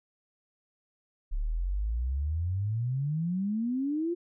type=exponential sweep; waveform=sine; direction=up; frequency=33.92 to 354.5 Hz; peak=-27 dBFS; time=1.31-4.15 s; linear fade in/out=20 ms; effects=none